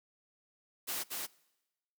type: noise with echo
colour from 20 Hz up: white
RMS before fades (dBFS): -37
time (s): 0.87-1.04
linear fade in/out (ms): 20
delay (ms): 230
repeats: 1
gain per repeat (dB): -2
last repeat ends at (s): 1.27
effects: noise-tail reverb RT60 1.0 s tail -23 dB re dry + high-pass 200 Hz 12 dB/octave